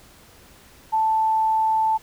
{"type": "tone", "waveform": "sine", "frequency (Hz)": 880, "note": "A5", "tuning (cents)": 0, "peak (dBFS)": -17, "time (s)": [0.92, 1.98], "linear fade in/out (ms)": 20, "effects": ["pink hiss -50 dBFS RMS until 2.02 s"]}